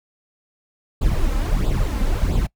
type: noise with flanger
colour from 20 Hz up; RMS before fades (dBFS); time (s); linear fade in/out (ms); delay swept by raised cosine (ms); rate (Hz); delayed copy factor
brown; -19; 1.01-2.47; 10; 0.25 to 3.85; 1.5; +0.7
effects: noise-tail reverb RT60 0.1 s tail -23 dB re dry